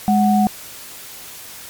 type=tone pair together; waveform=sine; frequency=207.7 / 740 Hz; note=G#3 / F#5; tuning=0 / 0 cents; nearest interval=octave + minor seventh; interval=2200 cents; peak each=-13 / -16 dBFS; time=0.08-0.47 s; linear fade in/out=0 ms; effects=white hiss -36 dBFS RMS until 1.69 s + MP3 96 kbps